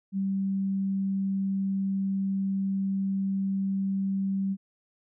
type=tone; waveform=sine; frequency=194.3 Hz; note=G3; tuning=15 cents flat; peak=-25 dBFS; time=0.12-4.57 s; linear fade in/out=50 ms; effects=none